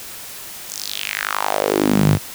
sawtooth tone with high-pass filter sweep, 51 Hz, G#1, 31 cents flat, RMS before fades -19 dBFS, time 0.67-2.19 s, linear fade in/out 50 ms, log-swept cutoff 7600 to 110 Hz, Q 3.5, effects white hiss -34 dBFS RMS until 2.34 s

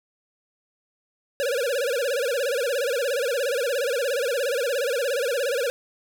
square tone with vibrato, 517 Hz, C5, 21 cents flat, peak -23 dBFS, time 1.4-5.7 s, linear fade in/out 0 ms, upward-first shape sine, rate 17 Hz, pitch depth 190 cents each way, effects none

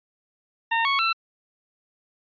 20% pulse tone with pitch steps, 915 / 1107.1 / 1339.6 Hz, A#5 / C#6 / E6, -32 / -3 / +27 cents, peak -15 dBFS, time 0.71-1.13 s, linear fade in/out 10 ms, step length 140 ms, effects resampled to 11025 Hz

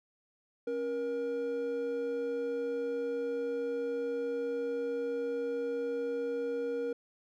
triangle tone pair together, 274 / 474.6 Hz, C#4 / A#4, -20 / +31 cents, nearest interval minor seventh, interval 951 cents, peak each -38 / -30 dBFS, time 0.67-6.93 s, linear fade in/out 5 ms, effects none

